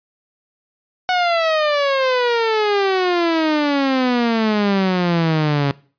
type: exponential sweep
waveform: sawtooth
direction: down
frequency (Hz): 740 to 138.59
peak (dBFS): -11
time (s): 1.09-5.71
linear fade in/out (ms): 0
effects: noise-tail reverb RT60 0.4 s tail -21 dB re dry + resampled to 11025 Hz